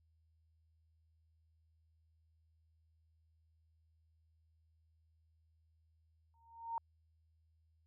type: tone with exponential growth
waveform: sine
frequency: 920 Hz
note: A#5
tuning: 23 cents flat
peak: -34 dBFS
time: 6.34-6.78 s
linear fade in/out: 1 ms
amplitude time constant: 95 ms
effects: added 80 Hz sine -70 dBFS peak until 7.86 s